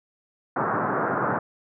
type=band-pass noise; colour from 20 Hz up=white; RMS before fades=-25 dBFS; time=0.56-1.39 s; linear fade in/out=5 ms; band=110 to 1500 Hz; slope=48 dB/octave; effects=none